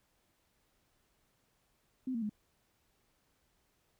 sine tone with pitch steps, 258 / 229.9 / 210.2 Hz, C4 / A#3 / G#3, -24 / -24 / +21 cents, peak -33 dBFS, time 2.07-2.295 s, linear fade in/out 5 ms, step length 75 ms, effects pink hiss -75 dBFS RMS until 3.99 s

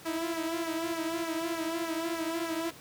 sawtooth tone with flanger, 329.6 Hz, E4, in tune, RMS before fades -33 dBFS, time 0.05-2.71 s, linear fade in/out 10 ms, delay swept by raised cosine 0.23 to 5.63 ms, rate 3.3 Hz, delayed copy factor -0.7, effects pink hiss -50 dBFS RMS until 2.8 s + high-pass 100 Hz 12 dB/octave

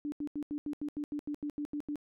sine tone bursts, 293.7 Hz, D4, in tune, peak -33 dBFS, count 13, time 0.05-1.957 s, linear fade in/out 0 ms, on 71 ms, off 82 ms, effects none

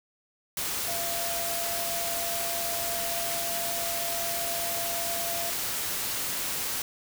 sine tone in noise, 682 Hz, F5, 41 cents flat, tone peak -34 dBFS, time 0.88-5.5 s, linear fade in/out 2 ms, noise white, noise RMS -31 dBFS, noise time 0.57-6.82 s, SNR -6 dB, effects none

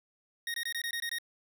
25% pulse tone bursts, 1864.7 Hz, A#6, in tune, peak -29 dBFS, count 8, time 0.47-1.185 s, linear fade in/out 2 ms, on 71 ms, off 21 ms, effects none

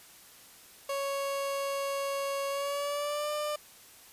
30% pulse tone with pitch glide, 554.4 to 597.6 Hz, C#5 to D5, 0 to +30 cents, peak -28 dBFS, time 0.89-3.56 s, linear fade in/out 5 ms, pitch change +130 cents, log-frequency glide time 2.49-3.3 s, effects white hiss -54 dBFS RMS until 4.12 s + resampled to 32000 Hz

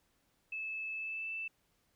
sine tone with pitch glide, 2613 to 2648 Hz, E7 to E7, -16 to +7 cents, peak -37 dBFS, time 0.52-1.48 s, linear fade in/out 5 ms, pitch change +23 cents, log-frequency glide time 0.94-1.32 s, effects pink hiss -75 dBFS RMS until 1.95 s

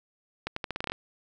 accelerating click train, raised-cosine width 0.3 ms, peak -15 dBFS, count 10, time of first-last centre 0.47-0.92 s, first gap 94 ms, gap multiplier 0.83, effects none

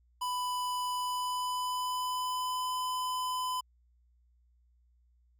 square tone with pitch glide, 995 to 1009.5 Hz, B5 to B5, +13 to +38 cents, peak -32 dBFS, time 0.21-3.61 s, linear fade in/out 10 ms, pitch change +25 cents, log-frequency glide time 0.96-2.74 s, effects added 60 Hz sine -64 dBFS peak until 5.39 s

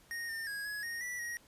square tone with pitch steps, 1860 / 1809 / 1650 / 1681 / 1860 / 1959 / 1891 Hz, A#6 / A6 / G#6 / G#6 / A#6 / B6 / A#6, -4 / +48 / -12 / +20 / -4 / -15 / +24 cents, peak -38 dBFS, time 0.11-1.37 s, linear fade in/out 0 ms, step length 180 ms, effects pink hiss -63 dBFS RMS until 1.47 s + resampled to 32000 Hz

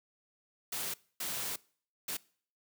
white noise bursts at uneven times, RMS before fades -37 dBFS, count 3, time 0.72-0.94 / 1.2-1.56 / 2.08-2.17 s, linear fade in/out 5 ms, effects noise-tail reverb RT60 0.5 s tail -23 dB re dry + high-pass 80 Hz 12 dB/octave

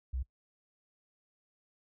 sine tone, 64 Hz, C2, 38 cents flat, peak -32 dBFS, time 0.13-0.23 s, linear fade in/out 10 ms, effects noise-tail reverb RT60 0.1 s tail -20 dB re dry

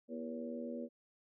harmonic tone with a mistuned harmonic, 80.5 Hz, E2, 41 cents flat, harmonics 3 / 4 / 5 / 6 / 7, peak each -42 / -49 / -52 / -47 / -47 dBFS, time 0.08-0.89 s, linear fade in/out 50 ms, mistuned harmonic 4, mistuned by +50 cents, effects none

